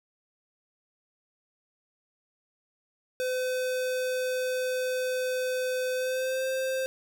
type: tone with pitch glide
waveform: square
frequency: 509 to 524.2 Hz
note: C5 to C5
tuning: -48 to +3 cents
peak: -28 dBFS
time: 3.2-6.86 s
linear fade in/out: 0 ms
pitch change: +51 cents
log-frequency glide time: 5.94-6.46 s
effects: 9-bit